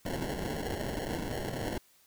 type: noise with sample-and-hold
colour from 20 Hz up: blue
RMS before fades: -35 dBFS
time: 0.05-1.78 s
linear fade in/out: 5 ms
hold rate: 1225 Hz
effects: white hiss -64 dBFS RMS until 2.06 s